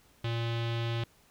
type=tone with low-pass filter; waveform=square; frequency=116.3 Hz; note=A#2; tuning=4 cents flat; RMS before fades=-32 dBFS; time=0.24-1.04 s; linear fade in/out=5 ms; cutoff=3400 Hz; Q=3.1; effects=pink hiss -63 dBFS RMS until 1.3 s